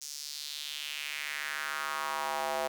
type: tone with high-pass filter sweep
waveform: square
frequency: 73.42 Hz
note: D2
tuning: in tune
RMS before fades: -36 dBFS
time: 0.01-2.68 s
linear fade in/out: 10 ms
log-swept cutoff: 6000 to 630 Hz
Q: 2.7
effects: none